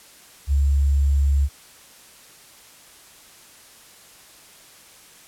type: tone with sample-and-hold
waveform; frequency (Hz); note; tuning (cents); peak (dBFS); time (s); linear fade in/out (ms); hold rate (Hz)
sine; 70; C#2; +18; -15; 0.47-1.49; 50; 7350
effects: white hiss -48 dBFS RMS until 5.27 s + low-pass 12000 Hz 12 dB/octave